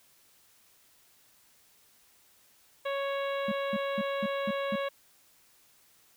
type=harmonic tone; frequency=554.4 Hz; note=C#5; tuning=in tune; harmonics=1 / 2 / 3 / 4 / 5 / 6 / 7; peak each=-31 / -37 / -41 / -43 / -45 / -47 / -48 dBFS; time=2.85-4.89 s; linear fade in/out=10 ms
type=tone bursts; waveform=triangle; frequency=210 Hz; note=G#3; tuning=19 cents sharp; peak=-27 dBFS; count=6; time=3.48-4.758 s; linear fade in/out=5 ms; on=38 ms; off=210 ms
effects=white hiss -63 dBFS RMS until 6.16 s